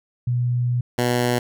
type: tone pair in turn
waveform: sine / 10% pulse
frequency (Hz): 122.4 / 122.4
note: B2 / B2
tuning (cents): -15 / -15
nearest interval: unison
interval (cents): 0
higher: neither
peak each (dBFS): -18 / -10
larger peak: second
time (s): 0.27-0.81 / 0.98-1.39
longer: first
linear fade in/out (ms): 5
effects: none